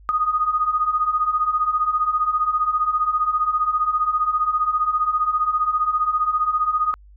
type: beating tone pair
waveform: sine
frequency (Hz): 1229 / 1244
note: D#6 / D#6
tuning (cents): -22 / -1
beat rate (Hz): 15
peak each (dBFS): -23 / -19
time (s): 0.09-6.94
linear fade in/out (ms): 0
effects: added 50 Hz sine -44 dBFS peak until 7.16 s